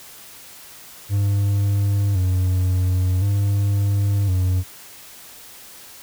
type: tone with vibrato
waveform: triangle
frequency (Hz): 96.1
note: G2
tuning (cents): -34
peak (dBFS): -14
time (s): 1.09-4.64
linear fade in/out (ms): 50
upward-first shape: square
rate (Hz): 0.47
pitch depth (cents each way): 78
effects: white hiss -42 dBFS RMS until 6.02 s